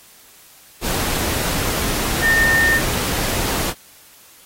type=tone in noise; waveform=sine; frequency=1818 Hz; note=A#6; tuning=44 cents flat; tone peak=-13 dBFS; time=2.21-2.81 s; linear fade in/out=50 ms; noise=pink; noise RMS=-22 dBFS; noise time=0.81-3.74 s; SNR=+6 dB; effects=white hiss -47 dBFS RMS until 4.45 s + AAC 48 kbps